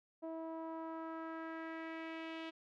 sawtooth tone with low-pass filter sweep, 324.5 Hz, E4, 27 cents flat, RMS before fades -45 dBFS, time 0.22-2.51 s, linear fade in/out 20 ms, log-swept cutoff 720 to 3100 Hz, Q 2.3, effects none

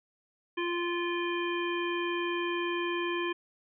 harmonic tone, 347.2 Hz, F4, 10 cents flat, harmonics 1 / 3 / 5 / 7 / 9, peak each -31 / -36 / -38 / -39 / -41 dBFS, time 0.57-3.33 s, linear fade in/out 10 ms, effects none

